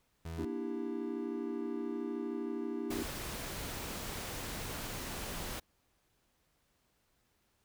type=tone; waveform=30% pulse; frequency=82.41 Hz; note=E2; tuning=in tune; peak=-37 dBFS; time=0.25-0.45 s; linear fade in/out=5 ms
type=chord; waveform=triangle; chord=E half-diminished seventh; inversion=second; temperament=just; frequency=237.3 / 296.7 / 329.6 / 395.6 Hz; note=Bb3 / D4 / E4 / G4; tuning=+31 / +18 / 0 / +16 cents; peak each=-39 dBFS; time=0.38-3.03 s; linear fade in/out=5 ms
type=noise; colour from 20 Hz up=pink; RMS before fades=-41 dBFS; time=2.9-5.6 s; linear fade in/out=10 ms
effects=pink hiss -75 dBFS RMS until 7.64 s